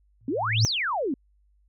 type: tone with exponential growth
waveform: sine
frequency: 110.8 Hz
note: A2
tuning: 13 cents sharp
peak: -15 dBFS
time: 0.21-0.65 s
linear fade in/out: 0 ms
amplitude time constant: 95 ms
type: exponential two-way sweep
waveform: sine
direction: up then down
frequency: 243 to 6272 to 243 Hz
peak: -24 dBFS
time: 0.28-1.14 s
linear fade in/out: 2 ms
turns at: 0.65 s
effects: added 50 Hz sine -60 dBFS peak until 1.68 s